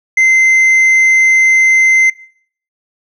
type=tone with tanh clipping; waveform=sine; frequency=2072 Hz; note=C7; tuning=17 cents flat; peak=-7 dBFS; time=0.17-2.1 s; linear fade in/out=5 ms; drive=4 dB; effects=noise-tail reverb RT60 0.6 s tail -22 dB re dry